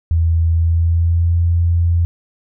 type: tone with pitch glide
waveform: sine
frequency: 82.5 to 85.21 Hz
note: E2 to F2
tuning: +2 to -42 cents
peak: -11 dBFS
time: 0.11-2.05 s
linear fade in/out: 0 ms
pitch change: +56 cents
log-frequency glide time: 0.51-1.37 s
effects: none